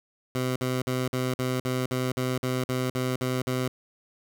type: tone bursts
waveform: 15% pulse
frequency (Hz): 127.8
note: C3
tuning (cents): -40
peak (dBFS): -19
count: 13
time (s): 0.35-3.68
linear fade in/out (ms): 2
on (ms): 210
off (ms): 50
effects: none